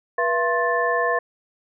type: tone cluster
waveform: sine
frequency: 485.2 / 676 / 1060 / 1759 Hz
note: B4 / E5 / C6 / A6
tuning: -31 / +43 / +22 / -1 cents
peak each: -24 dBFS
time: 0.18-1.19 s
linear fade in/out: 5 ms
effects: none